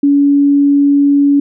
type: tone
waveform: sine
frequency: 283.6 Hz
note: C#4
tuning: 40 cents sharp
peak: -6 dBFS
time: 0.03-1.4 s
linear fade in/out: 5 ms
effects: none